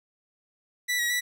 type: tone with pitch steps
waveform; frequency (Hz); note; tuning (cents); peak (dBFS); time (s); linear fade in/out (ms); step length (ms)
sawtooth; 1969 / 1911 / 1958; B6 / A#6 / B6; -6 / +43 / -15; -21; 0.88-1.21; 20; 110
effects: none